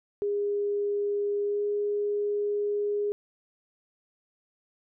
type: tone with pitch glide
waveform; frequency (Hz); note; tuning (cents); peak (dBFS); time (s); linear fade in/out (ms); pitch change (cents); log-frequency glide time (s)
sine; 408.3 to 412.1; G#4 to G#4; -29 to -13; -25; 0.22-3.12; 0; +16; 1.44-1.63
effects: none